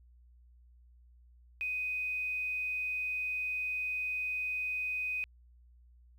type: tone with quantisation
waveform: sine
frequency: 2500 Hz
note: D#7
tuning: 8 cents sharp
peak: -32 dBFS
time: 1.61-5.24 s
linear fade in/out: 0 ms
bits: 10
effects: added 60 Hz sine -57 dBFS peak until 6.18 s